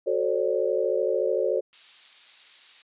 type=chord; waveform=sine; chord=D dominant seventh; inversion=first; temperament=equal with one note detuned; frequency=370 / 440 / 533.9 / 587.3 Hz; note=F#4 / A4 / C5 / D5; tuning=0 / 0 / +35 / 0 cents; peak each=-28 / -27 / -26 / -29 dBFS; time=0.06-1.61 s; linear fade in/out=20 ms
type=noise; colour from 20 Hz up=violet; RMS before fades=-35 dBFS; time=1.73-2.82 s; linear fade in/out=0 ms
effects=resampled to 8000 Hz